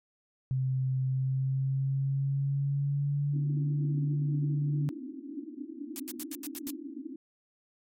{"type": "tone with pitch glide", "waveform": "sine", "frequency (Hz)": [130.81, 145.98], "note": ["C3", "D3"], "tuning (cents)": [0, -10], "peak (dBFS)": -26, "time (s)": [0.51, 4.89], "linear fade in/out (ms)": 0, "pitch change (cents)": 190, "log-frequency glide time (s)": [1.05, 3.63]}
{"type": "band-pass noise", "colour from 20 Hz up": "pink", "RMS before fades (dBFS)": -41, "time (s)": [3.33, 7.16], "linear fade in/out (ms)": 5, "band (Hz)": [250, 330], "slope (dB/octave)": 96}
{"type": "noise bursts", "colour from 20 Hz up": "blue", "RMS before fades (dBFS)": -37, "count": 7, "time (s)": [5.96, 6.704], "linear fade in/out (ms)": 0, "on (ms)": 36, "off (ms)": 82}
{"effects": ["MP3 64 kbps"]}